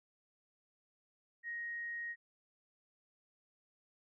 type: tone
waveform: sine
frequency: 1876 Hz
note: A#6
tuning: 11 cents sharp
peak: -39 dBFS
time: 1.43-2.16 s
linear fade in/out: 50 ms
effects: none